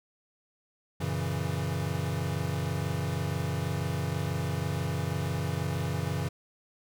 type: chord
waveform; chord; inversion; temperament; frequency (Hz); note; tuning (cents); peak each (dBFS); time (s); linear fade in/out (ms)
square; F# dominant seventh; none; equal; 92.5 / 116.54 / 138.59 / 164.81; F#2 / A#2 / C#3 / E3; 0 / 0 / 0 / 0; -35 / -38 / -34 / -35; 1-6.29; 10
effects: none